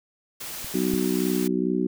white noise, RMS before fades -35 dBFS, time 0.4-1.48 s, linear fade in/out 10 ms
clicks, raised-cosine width 5 ms, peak -28 / -22 dBFS, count 2, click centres 0.645 / 0.938 s
harmonic tone, 62.4 Hz, B1, 19 cents sharp, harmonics 3 / 4 / 5 / 6, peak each -27 / -27 / -27 / -27 dBFS, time 0.74-1.87 s, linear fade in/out 5 ms
effects none

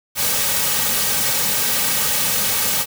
white noise with comb filter, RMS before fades -19 dBFS, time 0.15-2.86 s, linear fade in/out 50 ms, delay 2.9 ms, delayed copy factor -0.75, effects none

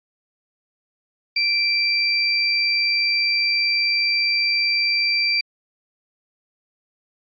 sine tone pair together, 2349 / 4705 Hz, D7 / D8, 0 / +2 cents, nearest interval octave, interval 1202 cents, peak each -20 / -20 dBFS, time 1.36-5.41 s, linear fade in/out 5 ms, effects AAC 64 kbps

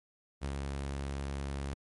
sawtooth tone with ADSR envelope, 69.3 Hz, C#2, in tune, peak -29 dBFS, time 0.41-1.74 s, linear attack 30 ms, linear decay 66 ms, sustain -2 dB, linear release 5 ms, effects MP3 48 kbps

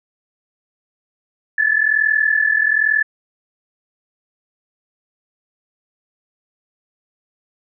sine tone pair together, 1713.9 / 1755 Hz, A6 / A6, -46 / -5 cents, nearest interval unison, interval 41 cents, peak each -16 dBFS, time 1.58-3.03 s, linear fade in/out 5 ms, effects none

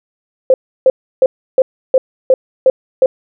sine tone bursts, 522 Hz, C5, 4 cents flat, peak -4 dBFS, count 8, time 0.5-3.06 s, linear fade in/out 2 ms, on 40 ms, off 320 ms, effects none

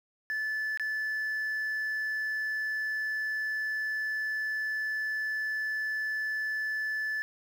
sine tone with dropouts, 1740 Hz, A6, 20 cents flat, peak -27 dBFS, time 0.3-7.22 s, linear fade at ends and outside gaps 0 ms, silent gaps 0.774-0.797 s, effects tanh soft clip ceiling -28 dBFS + 9-bit

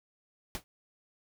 pink noise with exponential decay, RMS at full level -34 dBFS, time 0.55-0.64 s, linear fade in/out 0 ms, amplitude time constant 19 ms, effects none

